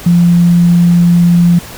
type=tone; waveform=sine; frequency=173.1 Hz; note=F3; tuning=15 cents flat; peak=-4 dBFS; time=0.06-1.59 s; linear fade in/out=5 ms; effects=pink hiss -29 dBFS RMS until 1.77 s